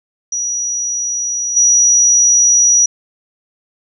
sine tone with level steps, 5820 Hz, F#8, 29 cents flat, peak -16 / -7 dBFS, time 0.32-2.86 s, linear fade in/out 5 ms, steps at 1.56 s, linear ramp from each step 10 ms, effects none

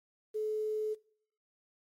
sine tone with quantisation, 430 Hz, A4, 40 cents flat, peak -31 dBFS, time 0.34-0.95 s, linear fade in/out 20 ms, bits 10, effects noise-tail reverb RT60 0.6 s tail -21 dB re dry + MP3 64 kbps

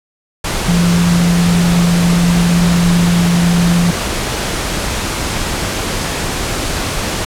sine tone in noise, 172.9 Hz, F3, 17 cents flat, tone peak -9 dBFS, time 0.68-3.91 s, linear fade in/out 5 ms, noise pink, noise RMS -18 dBFS, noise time 0.44-7.25 s, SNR +6 dB, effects low-pass 10000 Hz 12 dB/octave

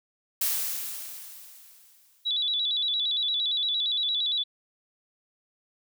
blue noise with exponential decay, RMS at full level -25 dBFS, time 0.41-2.3 s, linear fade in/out 5 ms, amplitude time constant 410 ms
sine tone with vibrato, 3669 Hz, A#7, 28 cents flat, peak -24 dBFS, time 2.25-4.44 s, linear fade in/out 20 ms, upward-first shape square, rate 8.7 Hz, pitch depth 100 cents each way
effects none

